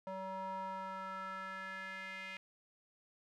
square tone with band-pass filter sweep, 190 Hz, F#3, 46 cents sharp, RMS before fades -44 dBFS, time 0.07-2.37 s, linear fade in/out 0 ms, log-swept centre 750 to 2300 Hz, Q 3.6, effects none

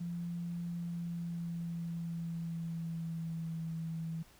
sine tone with pitch glide, 172 to 163.1 Hz, F3 to E3, -26 to -18 cents, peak -36 dBFS, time 0-4.23 s, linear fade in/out 10 ms, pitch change -92 cents, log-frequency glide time 0.68-3.64 s, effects added 49 Hz sine -70 dBFS peak until 4.39 s + pink hiss -62 dBFS RMS until 4.39 s

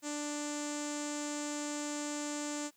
sawtooth tone with low-pass filter, 294.6 Hz, D4, 6 cents sharp, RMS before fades -38 dBFS, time 0.02-2.71 s, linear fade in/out 50 ms, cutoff 7300 Hz, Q 8, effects white hiss -70 dBFS RMS until 2.76 s

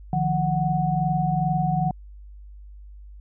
sine tone cluster, 150.5 / 172.9 / 740 Hz, D3 / F3 / F#5, +43 / -17 / 0 cents, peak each -24 / -25 / -24 dBFS, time 0.13-1.91 s, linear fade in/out 2 ms, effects added 50 Hz sine -40 dBFS peak until 3.2 s

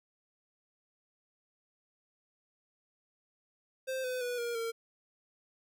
square tone with pitch steps, 523.3 / 506.1 / 489.4 / 473.3 / 457.7 Hz, C5 / B4 / B4 / A#4 / A#4, 0 / +42 / -16 / +26 / -32 cents, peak -34 dBFS, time 3.87-4.72 s, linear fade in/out 20 ms, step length 170 ms, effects none

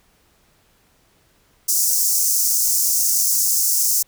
pink high-pass noise, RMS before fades -18 dBFS, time 1.68-4.03 s, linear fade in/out 10 ms, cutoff 5500 Hz, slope 48 dB/octave, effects pink hiss -59 dBFS RMS until 4.07 s

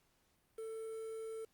triangle tone with quantisation, 445 Hz, A4, 20 cents sharp, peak -40 dBFS, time 0.58-1.45 s, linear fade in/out 5 ms, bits 10, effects pink hiss -75 dBFS RMS until 1.53 s + Opus 48 kbps

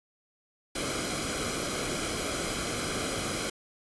pink noise with comb filter, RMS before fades -32 dBFS, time 0.75-3.5 s, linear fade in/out 5 ms, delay 1.1 ms, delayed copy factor -0.65, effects resampled to 24000 Hz

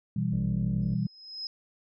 sine chord, E minor, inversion second, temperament equal, 123.47 / 164.81 / 196 Hz, B2 / E3 / G3, 0 / 0 / 0 cents, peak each -30 dBFS, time 0.16-1.07 s, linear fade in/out 5 ms
harmonic tone, 58.27 Hz, A#1, in tune, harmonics 1 / 2 / 3 / 4 / 5 / 6 / 7 / 8 / 9 / 10, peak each -37 / -48 / -47 / -51 / -50 / -60 / -62 / -57 / -65 / -58 dBFS, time 0.32-0.95 s, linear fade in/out 5 ms
sine tone with exponential growth, 5110 Hz, D#8, 45 cents sharp, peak -31 dBFS, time 0.82-1.47 s, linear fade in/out 1 ms, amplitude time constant 140 ms
effects none

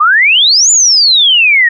sine exponential two-way sweep, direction up then down, 1159 to 7180 to 1827 Hz, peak -4 dBFS, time 0-1.69 s, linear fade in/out 10 ms, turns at 0.71 s, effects none

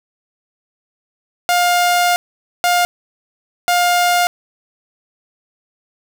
sawtooth tone bursts at uneven times, 707 Hz, F5, 21 cents sharp, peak -8 dBFS, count 3, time 1.49-2.16 / 2.64-2.85 / 3.68-4.27 s, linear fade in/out 0 ms, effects none

